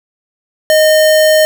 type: tone with sample-and-hold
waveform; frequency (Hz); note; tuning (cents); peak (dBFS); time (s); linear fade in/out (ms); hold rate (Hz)
sine; 622.3; D#5; 0; -5; 0.7-1.45; 0; 2450
effects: none